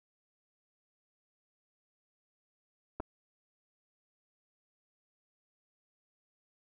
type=clicks; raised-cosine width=1 ms; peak=-24 dBFS; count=2; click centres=3 / 3.003 s; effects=none